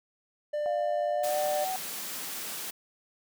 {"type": "tone", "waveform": "triangle", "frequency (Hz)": 595, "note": "D5", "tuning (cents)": 22, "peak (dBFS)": -26, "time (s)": [0.53, 1.65], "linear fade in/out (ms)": 10}
{"type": "tone with pitch glide", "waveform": "sine", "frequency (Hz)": [698.5, 753], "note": ["F5", "F#5"], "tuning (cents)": [0, 30], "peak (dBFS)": -30, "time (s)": [0.66, 1.76], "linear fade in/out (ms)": 0, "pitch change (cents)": 130, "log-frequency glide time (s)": [1.12, 1.39]}
{"type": "high-pass noise", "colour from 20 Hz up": "white", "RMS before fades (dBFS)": -37, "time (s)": [1.23, 2.71], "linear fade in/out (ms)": 10, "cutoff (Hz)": 150, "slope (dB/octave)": 24}
{"effects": []}